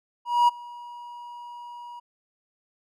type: tone with ADSR envelope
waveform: triangle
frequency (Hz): 960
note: B5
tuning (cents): -49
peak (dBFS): -12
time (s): 0.25-2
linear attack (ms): 230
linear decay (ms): 17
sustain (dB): -24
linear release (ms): 12
effects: none

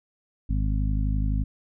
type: harmonic tone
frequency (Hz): 51.8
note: G#1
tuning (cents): -4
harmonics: 1 / 2 / 3 / 4 / 5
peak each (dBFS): -23 / -29 / -33 / -35 / -35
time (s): 0.49-1.44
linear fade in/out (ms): 10
effects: none

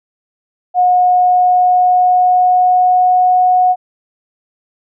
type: tone with pitch glide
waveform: sine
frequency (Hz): 724 to 731.6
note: F#5 to F#5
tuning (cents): -38 to -20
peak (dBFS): -7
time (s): 0.74-3.76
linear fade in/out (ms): 50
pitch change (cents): +18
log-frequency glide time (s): 0.92-3.38
effects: none

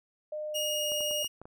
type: tone with pitch glide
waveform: sine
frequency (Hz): 608 to 596.2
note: D#5 to D5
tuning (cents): -40 to +26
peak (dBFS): -33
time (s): 0.32-1.23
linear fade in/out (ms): 5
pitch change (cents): -34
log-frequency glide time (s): 0.47-0.89
type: tone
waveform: sawtooth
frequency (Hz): 2862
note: F7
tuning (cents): +42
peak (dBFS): -27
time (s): 0.54-1.28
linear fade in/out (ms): 20
type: clicks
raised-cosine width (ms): 1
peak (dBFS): -32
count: 6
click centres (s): 0.919 / 1.007 / 1.111 / 1.245 / 1.416 / 1.455
effects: none

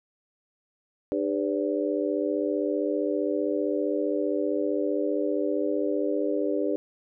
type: harmonic tone with a mistuned harmonic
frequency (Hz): 100.1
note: G2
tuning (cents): +37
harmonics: 3 / 4 / 5 / 6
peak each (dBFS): -28 / -29 / -30 / -31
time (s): 1.12-6.76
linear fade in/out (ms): 0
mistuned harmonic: 6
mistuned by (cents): -73
effects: none

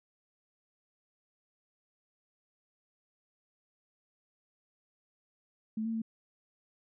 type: tone with pitch steps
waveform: sine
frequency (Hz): 219 / 226.2 / 223.9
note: A3 / A3 / A3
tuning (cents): -8 / +48 / +30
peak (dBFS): -31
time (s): 5.77-6.019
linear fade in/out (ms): 5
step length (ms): 83
effects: none

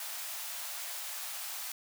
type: high-pass noise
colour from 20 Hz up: white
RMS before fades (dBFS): -40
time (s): 0-1.72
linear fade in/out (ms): 2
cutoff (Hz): 600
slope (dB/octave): 48
effects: none

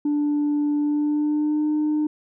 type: tone with pitch glide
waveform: sine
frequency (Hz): 293.7 to 303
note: D4 to D#4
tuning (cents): 0 to -46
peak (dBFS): -17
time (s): 0.05-2.07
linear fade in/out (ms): 5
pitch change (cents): +54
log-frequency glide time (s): 0.78-1.67
effects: tanh soft clip ceiling -17 dBFS

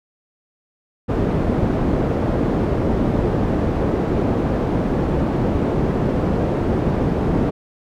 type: low-pass noise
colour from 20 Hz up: white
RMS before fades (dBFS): -19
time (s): 1.08-7.51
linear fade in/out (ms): 20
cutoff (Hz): 370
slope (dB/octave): 12
effects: none

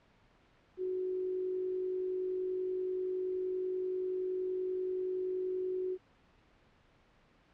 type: tone with amplitude modulation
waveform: sine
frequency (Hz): 370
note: F#4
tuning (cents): 0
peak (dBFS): -31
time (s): 0.77-5.98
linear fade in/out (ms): 50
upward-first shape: sine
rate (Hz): 50.5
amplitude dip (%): 30
effects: pink hiss -66 dBFS RMS until 7.53 s + low-pass 3000 Hz 12 dB/octave

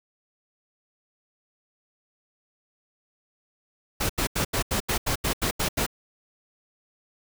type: noise bursts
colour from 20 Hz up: pink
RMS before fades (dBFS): -25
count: 11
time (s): 4-5.865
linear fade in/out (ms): 10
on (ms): 95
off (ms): 82
effects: none

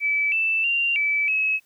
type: tone with pitch steps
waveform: sine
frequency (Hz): 2303 / 2649 / 2773 / 2306 / 2570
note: D7 / E7 / F7 / D7 / E7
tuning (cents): -34 / +8 / -13 / -32 / -45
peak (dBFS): -19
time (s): 0-1.6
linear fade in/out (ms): 50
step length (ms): 320
effects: white hiss -63 dBFS RMS until 1.65 s

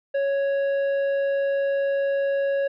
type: tone with tanh clipping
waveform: triangle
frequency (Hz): 554.4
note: C#5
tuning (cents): 0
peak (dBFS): -22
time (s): 0.14-2.68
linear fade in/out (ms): 10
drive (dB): 12
effects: none

